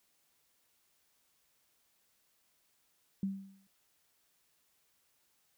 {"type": "tone with exponential decay", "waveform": "sine", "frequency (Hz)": 194.5, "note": "G3", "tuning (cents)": -13, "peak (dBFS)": -29, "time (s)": [3.23, 3.67], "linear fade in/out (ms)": 2, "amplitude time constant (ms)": 94, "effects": ["white hiss -74 dBFS RMS until 5.57 s"]}